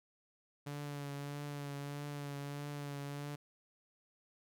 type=tone with vibrato; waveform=sawtooth; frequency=143.5 Hz; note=D3; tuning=40 cents flat; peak=-37 dBFS; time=0.66-3.36 s; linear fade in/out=10 ms; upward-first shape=triangle; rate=1.6 Hz; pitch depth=28 cents each way; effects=none